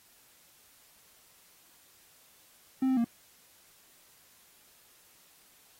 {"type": "tone with pitch steps", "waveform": "triangle", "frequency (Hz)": [262.6, 260.8, 233.5], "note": ["C4", "C4", "A#3"], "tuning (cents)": [6, -5, 3], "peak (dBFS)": -22, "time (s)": [2.82, 3.045], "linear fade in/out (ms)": 5, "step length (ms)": 75, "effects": ["white hiss -61 dBFS RMS until 5.79 s", "AAC 48 kbps"]}